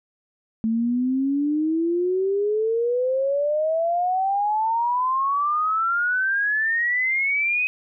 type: exponential sweep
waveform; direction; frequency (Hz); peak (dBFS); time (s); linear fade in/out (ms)
sine; up; 220 to 2534; -19; 0.64-7.67; 0
effects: none